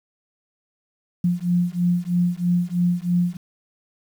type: beating tone pair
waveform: sine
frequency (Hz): 174.61 / 177.71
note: F3 / F3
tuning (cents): 0 / +30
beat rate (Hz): 3.1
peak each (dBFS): -21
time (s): 1.24-3.37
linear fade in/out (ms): 5
effects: 8-bit